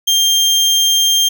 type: tone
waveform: 30% pulse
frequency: 3190 Hz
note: G7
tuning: 30 cents sharp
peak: -7 dBFS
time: 0.07-1.29 s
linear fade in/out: 10 ms
effects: none